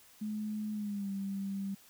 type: tone with pitch glide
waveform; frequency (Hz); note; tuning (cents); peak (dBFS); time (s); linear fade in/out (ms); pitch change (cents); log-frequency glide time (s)
sine; 212.8 to 196.27; G#3 to G3; +42 to +2; -34; 0.21-1.75; 10; -140; 0.72-1.1
effects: white hiss -60 dBFS RMS until 1.89 s